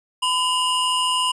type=tone pair together; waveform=square; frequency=1009.7 / 2856 Hz; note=B5 / F7; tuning=+38 / +38 cents; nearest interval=octave + tritone; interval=1800 cents; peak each=-22 dBFS; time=0.22-1.32 s; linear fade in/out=10 ms; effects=resampled to 24000 Hz